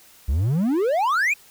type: exponential sweep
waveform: triangle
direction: up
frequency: 60.5 to 2553 Hz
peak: -16 dBFS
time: 0.28-1.34 s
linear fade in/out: 10 ms
effects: white hiss -51 dBFS RMS until 1.5 s